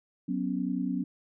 sine chord, F# suspended fourth, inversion none, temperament equal, 185 / 246.9 / 277.2 Hz, F#3 / B3 / C#4, 0 / 0 / 0 cents, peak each -32 dBFS, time 0.28-1.04 s, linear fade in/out 10 ms, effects none

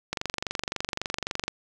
click train, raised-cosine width 0.2 ms, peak -11 dBFS, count 33, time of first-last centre 0.13-1.48 s, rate 23.7 Hz, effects none

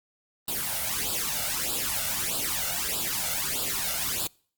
white noise with flanger, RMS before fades -29 dBFS, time 0.48-4.27 s, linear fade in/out 2 ms, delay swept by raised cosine 0.24 to 1.44 ms, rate 1.6 Hz, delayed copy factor +0.8, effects noise-tail reverb RT60 0.5 s tail -26 dB re dry + Opus 24 kbps

